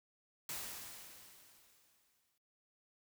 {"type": "noise with exponential decay", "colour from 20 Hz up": "white", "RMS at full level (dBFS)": -42, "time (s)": [0.49, 2.38], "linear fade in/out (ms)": 2, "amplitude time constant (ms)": 410, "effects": ["noise-tail reverb RT60 0.1 s tail -18 dB re dry"]}